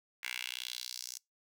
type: tone with high-pass filter sweep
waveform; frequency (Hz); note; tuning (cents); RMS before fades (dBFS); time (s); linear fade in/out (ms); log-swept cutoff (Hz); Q
10% pulse; 61.74; B1; 0; -42; 0.23-1.18; 5; 2100 to 6100; 2.7
effects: noise-tail reverb RT60 0.2 s tail -25 dB re dry